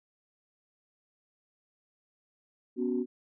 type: chord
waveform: sine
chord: B suspended second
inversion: none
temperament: just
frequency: 246.9 / 277.8 / 370.4 Hz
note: B3 / C#4 / F#4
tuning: 0 / +4 / +2 cents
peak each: -30 / -34 / -31 dBFS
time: 2.76-3.06 s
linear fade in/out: 50 ms
effects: tanh soft clip ceiling -18 dBFS